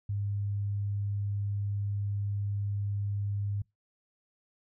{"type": "tone", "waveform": "sine", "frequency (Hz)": 101.3, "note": "G#2", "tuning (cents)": -43, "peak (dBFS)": -29, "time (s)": [0.09, 3.62], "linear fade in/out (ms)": 5, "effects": ["noise-tail reverb RT60 0.2 s tail -25 dB re dry"]}